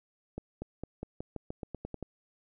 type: accelerating click train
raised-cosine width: 2 ms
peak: -24 dBFS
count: 12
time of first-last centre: 0.38-2.027 s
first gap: 240 ms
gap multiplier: 0.9
effects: none